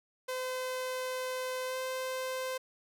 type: tone with pitch glide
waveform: sawtooth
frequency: 512 to 517.4 Hz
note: C5 to C5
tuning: -38 to -19 cents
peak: -30 dBFS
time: 0.28-2.58 s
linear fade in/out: 10 ms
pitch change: +19 cents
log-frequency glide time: 1.66-1.77 s
effects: none